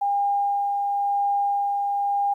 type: tone with tremolo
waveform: sine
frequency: 806 Hz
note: G5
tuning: 48 cents sharp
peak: -19 dBFS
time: 0.01-2.34 s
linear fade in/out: 10 ms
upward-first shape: sine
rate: 0.96 Hz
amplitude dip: 25%
effects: 10-bit